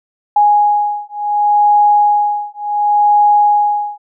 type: beating tone pair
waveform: sine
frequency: 829 / 829.69 Hz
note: G#5 / G#5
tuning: -3 / -2 cents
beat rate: 0.69 Hz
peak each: -12 dBFS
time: 0.36-3.98 s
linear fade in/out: 5 ms
effects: none